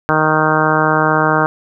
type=harmonic tone; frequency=155.56 Hz; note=D#3; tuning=in tune; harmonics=1 / 2 / 3 / 4 / 5 / 6 / 7 / 8 / 9 / 10; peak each=-20 / -20 / -20 / -20 / -20 / -20 / -20 / -20 / -20 / -20 dBFS; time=0.09-1.46 s; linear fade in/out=0 ms; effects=none